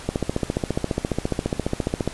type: click train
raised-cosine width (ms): 2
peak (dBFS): -8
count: 30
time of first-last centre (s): 0.09-2.076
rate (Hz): 14.6
effects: pink hiss -39 dBFS RMS until 2.13 s + resampled to 24000 Hz